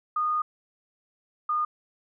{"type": "tone pair in turn", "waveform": "sine", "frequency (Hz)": [1229, 1221.2], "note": ["D#6", "D#6"], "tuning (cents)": [-22, -33], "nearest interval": "unison", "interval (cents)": 11, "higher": "first", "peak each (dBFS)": -23, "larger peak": "neither", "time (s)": [[0.16, 0.42], [1.49, 1.65]], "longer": "first", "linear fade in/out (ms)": 5, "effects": []}